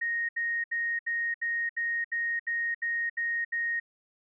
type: tone bursts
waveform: sine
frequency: 1864.7 Hz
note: A#6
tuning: in tune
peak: -27 dBFS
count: 11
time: 0.01-3.8 s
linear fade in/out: 10 ms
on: 280 ms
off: 71 ms
effects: none